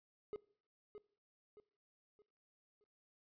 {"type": "tone with echo", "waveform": "triangle", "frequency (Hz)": 418.8, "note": "G#4", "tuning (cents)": 15, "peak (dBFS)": -39, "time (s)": [0.33, 0.36], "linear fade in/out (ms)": 0, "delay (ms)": 620, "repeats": 4, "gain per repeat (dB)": -8, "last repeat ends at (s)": 2.84, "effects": ["noise-tail reverb RT60 0.6 s tail -22 dB re dry", "resampled to 11025 Hz"]}